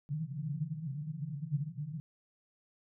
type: band-pass noise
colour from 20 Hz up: pink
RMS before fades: -38 dBFS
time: 0.09-2 s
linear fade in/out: 0 ms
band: 140 to 160 Hz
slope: 96 dB/octave
effects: none

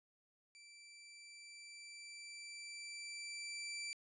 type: tone with level ramp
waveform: 20% pulse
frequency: 2336 Hz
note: D7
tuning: 10 cents flat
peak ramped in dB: -53 to -37 dBFS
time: 0.55-3.93 s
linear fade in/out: 0 ms
effects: resampled to 24000 Hz

